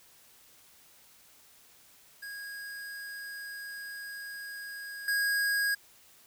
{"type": "tone with level steps", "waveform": "square", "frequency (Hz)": 1642, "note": "G#6", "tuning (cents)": -20, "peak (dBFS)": [-40, -27], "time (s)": [2.22, 5.75], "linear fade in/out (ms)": 10, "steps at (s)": 5.08, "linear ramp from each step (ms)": 2, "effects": ["white hiss -59 dBFS RMS until 6.26 s"]}